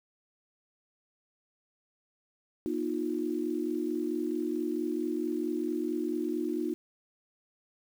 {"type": "tone cluster", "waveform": "sine", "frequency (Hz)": [241.4, 310.7, 355.2], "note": ["B3", "D#4", "F4"], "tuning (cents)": [-39, -2, 29], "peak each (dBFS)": [-36, -32, -33], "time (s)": [2.66, 6.74], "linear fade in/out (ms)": 0, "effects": ["9-bit"]}